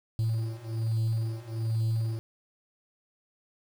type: beating tone pair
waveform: triangle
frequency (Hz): 111.6 / 112.8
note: A2 / A2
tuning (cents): +25 / +44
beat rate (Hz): 1.2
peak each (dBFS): -28 / -27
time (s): 0.19-2.19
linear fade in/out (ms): 0
effects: tanh soft clip ceiling -18 dBFS + 8-bit